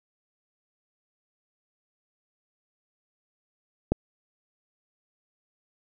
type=click; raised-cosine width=2 ms; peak=-8 dBFS; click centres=3.92 s; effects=none